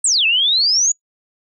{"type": "exponential two-way sweep", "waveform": "sine", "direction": "down then up", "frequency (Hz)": [8720, 2561, 6910], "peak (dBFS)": -12, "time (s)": [0.04, 0.92], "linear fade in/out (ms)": 5, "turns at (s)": 0.26, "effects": ["noise-tail reverb RT60 0.1 s tail -23 dB re dry"]}